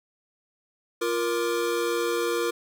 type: tone cluster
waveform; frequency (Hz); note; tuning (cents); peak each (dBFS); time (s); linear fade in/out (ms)
square; 348 / 470 / 1185; F4 / A#4 / D6; -6 / +14 / +15; -29 / -27 / -35; 1.01-2.51; 10
effects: none